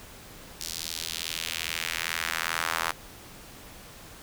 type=tone with high-pass filter sweep; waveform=square; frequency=41.2 Hz; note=E1; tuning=in tune; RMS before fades=-32 dBFS; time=0.6-2.92 s; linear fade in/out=10 ms; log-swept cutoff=5100 to 1100 Hz; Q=1.5; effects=pink hiss -47 dBFS RMS until 4.22 s